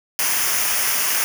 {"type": "noise with comb filter", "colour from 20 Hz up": "white", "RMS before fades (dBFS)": -20, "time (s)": [0.19, 1.24], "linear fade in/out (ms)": 0, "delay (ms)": 0.25, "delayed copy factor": -0.65, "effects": []}